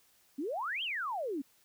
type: exponential two-way sweep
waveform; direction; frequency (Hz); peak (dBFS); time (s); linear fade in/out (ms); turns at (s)
sine; up then down; 255.2 to 3278 to 255.2; -33; 0.38-1.42; 10; 0.83
effects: white hiss -67 dBFS RMS until 1.64 s